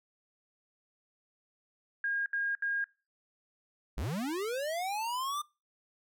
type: tone bursts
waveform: sine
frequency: 1624 Hz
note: G#6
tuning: 39 cents flat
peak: -29 dBFS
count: 3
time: 2.04-2.842 s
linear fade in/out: 2 ms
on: 220 ms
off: 71 ms
type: linear sweep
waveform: square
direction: up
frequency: 39.88 to 1208 Hz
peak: -33 dBFS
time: 3.97-5.42 s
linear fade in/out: 10 ms
effects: noise-tail reverb RT60 0.3 s tail -24 dB re dry

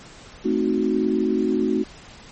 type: chord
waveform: sine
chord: A diminished seventh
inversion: none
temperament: equal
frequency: 220 / 261.6 / 311.1 / 370 Hz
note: A3 / C4 / Eb4 / Gb4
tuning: 0 / 0 / 0 / 0 cents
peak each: -24 / -24 / -24 / -23 dBFS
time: 0.44-1.84 s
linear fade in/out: 20 ms
effects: pink hiss -44 dBFS RMS until 2.31 s + MP3 32 kbps

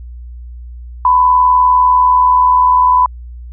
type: tone with amplitude modulation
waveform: sine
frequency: 1000 Hz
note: B5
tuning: 21 cents sharp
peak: -4 dBFS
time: 1.05-3.06 s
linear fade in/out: 2 ms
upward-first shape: sine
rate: 80.2 Hz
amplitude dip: 45%
effects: added 60 Hz sine -27 dBFS peak until 3.52 s

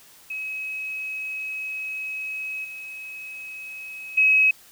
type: tone with level steps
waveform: sine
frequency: 2555 Hz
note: D#7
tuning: 45 cents sharp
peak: -28 / -34 / -14 dBFS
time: 0.3-4.51 s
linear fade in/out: 5 ms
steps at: 2.64 / 4.17 s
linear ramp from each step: 10 ms
effects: white hiss -51 dBFS RMS until 4.71 s

